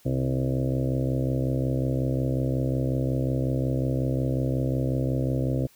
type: harmonic tone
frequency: 65.5 Hz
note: C2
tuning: 2 cents sharp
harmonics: 1 / 2 / 4 / 5 / 6 / 7 / 8 / 9 / 10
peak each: -34 / -25 / -30 / -33 / -41 / -37 / -34 / -38 / -43 dBFS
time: 0.05-5.67 s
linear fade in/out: 10 ms
effects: white hiss -58 dBFS RMS until 5.75 s